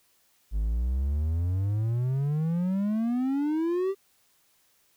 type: exponential sweep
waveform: triangle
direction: up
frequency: 49.75 to 397.6 Hz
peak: -22 dBFS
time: 0.51-3.95 s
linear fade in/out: 50 ms
effects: white hiss -66 dBFS RMS until 4.96 s